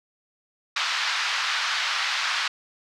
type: band-pass noise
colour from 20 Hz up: pink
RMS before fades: -26 dBFS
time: 0.76-2.48 s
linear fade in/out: 5 ms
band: 1100 to 5100 Hz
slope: 24 dB/octave
effects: none